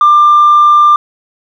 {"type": "tone with tanh clipping", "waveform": "triangle", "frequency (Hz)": 1191, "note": "D6", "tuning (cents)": 24, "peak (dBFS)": -3, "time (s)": [0.01, 0.96], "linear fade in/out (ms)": 2, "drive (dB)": 5, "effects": []}